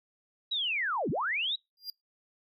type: linear two-way sweep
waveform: sine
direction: down then up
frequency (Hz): 3951 to 120 to 3951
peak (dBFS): -28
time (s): 0.51-1.56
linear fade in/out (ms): 10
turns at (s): 1.1
type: tone with exponential growth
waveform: square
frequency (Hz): 4800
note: D8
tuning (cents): +37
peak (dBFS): -32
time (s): 1.77-1.9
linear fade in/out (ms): 2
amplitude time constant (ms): 27
effects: noise-tail reverb RT60 0.2 s tail -26 dB re dry